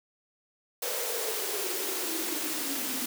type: noise with high-pass filter sweep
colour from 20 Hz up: white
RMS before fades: -32 dBFS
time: 0.82-3.06 s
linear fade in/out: 5 ms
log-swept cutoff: 510 to 250 Hz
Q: 9.6
effects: none